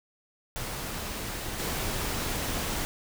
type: noise with level steps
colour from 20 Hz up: pink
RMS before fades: -35 / -31 dBFS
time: 0.56-2.85 s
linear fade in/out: 0 ms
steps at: 1.58 s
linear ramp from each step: 20 ms
effects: none